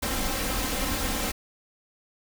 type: noise with comb filter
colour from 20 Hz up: pink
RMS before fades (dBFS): -28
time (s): 0.02-1.32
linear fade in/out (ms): 10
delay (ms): 3.8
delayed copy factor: +0.65
effects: none